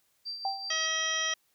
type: tone with tremolo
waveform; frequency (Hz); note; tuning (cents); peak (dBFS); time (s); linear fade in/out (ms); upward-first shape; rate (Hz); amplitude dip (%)
sine; 4693; D8; -2; -33; 0.25-0.87; 20; triangle; 5.3; 60
type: tone with exponential decay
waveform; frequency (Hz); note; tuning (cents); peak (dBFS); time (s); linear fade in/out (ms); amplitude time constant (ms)
sine; 784; G5; 0; -26; 0.45-0.82; 2; 80
type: harmonic tone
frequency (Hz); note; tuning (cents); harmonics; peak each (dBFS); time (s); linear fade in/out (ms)
639; D#5; +46; 1 / 2 / 3 / 4 / 5 / 6 / 8 / 9; -42 / -38 / -33 / -41 / -32 / -42 / -42 / -34; 0.7-1.34; 5
effects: white hiss -71 dBFS RMS until 1.54 s